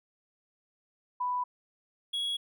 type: tone pair in turn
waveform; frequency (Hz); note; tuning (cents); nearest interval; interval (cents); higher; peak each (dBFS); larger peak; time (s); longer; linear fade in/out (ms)
sine / triangle; 991 / 3333; B5 / G#7; +6 / +5; octave + major sixth; 2099; second; -28; neither; 1.2-1.44 / 2.13-2.37; neither; 10
effects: none